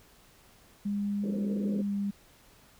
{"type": "tone with pitch glide", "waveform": "sine", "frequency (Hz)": [203.2, 200.9], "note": ["G#3", "G3"], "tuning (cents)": [-38, 43], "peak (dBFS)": -28, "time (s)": [0.85, 2.11], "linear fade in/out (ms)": 10, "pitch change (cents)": -19, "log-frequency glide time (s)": [1.78, 1.94]}
{"type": "band-pass noise", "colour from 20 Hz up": "pink", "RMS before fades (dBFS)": -38, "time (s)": [1.23, 1.82], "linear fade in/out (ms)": 10, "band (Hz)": [170, 550], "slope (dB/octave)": 96}
{"effects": ["pink hiss -59 dBFS RMS until 2.79 s"]}